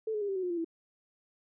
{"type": "tone with pitch steps", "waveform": "sine", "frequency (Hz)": [440, 422.3, 405.4, 389.1, 373.4, 358.4, 344, 330.2], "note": ["A4", "G#4", "G#4", "G4", "F#4", "F4", "F4", "E4"], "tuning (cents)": [0, 29, -42, -13, 16, 45, -26, 3], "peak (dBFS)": -30, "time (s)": [0.07, 0.646], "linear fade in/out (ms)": 5, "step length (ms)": 72, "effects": []}